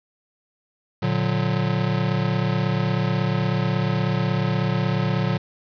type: chord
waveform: square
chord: Bb augmented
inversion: none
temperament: just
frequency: 116.54 / 145.68 / 182.1 Hz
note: Bb2 / D3 / F#3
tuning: 0 / -14 / -27 cents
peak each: -25 dBFS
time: 1.02-5.38 s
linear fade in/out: 10 ms
effects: resampled to 11025 Hz + 7-bit